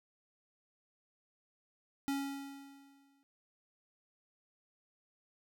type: tone with exponential decay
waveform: square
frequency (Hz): 277.2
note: C#4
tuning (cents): 0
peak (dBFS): -32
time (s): 2.08-3.23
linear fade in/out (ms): 0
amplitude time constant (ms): 250
effects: none